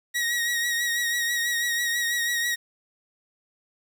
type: tone with vibrato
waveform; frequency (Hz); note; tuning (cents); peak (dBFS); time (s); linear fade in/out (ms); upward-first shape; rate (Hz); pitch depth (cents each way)
sawtooth; 1894; A#6; +27; -20; 0.14-2.56; 20; triangle; 6.1; 42
effects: 9-bit